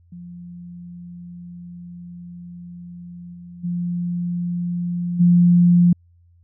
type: tone with level steps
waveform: sine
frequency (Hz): 174.8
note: F3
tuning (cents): +2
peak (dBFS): -34 / -36 / -21 / -10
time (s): 0.12-5.93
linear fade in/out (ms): 5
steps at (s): 3.33 / 3.63 / 5.19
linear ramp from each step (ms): 20
effects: added 86 Hz sine -51 dBFS peak until 6.43 s